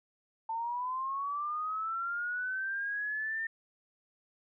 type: linear sweep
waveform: sine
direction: up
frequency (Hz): 890 to 1815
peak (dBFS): -32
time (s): 0.49-3.47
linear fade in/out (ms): 5
effects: none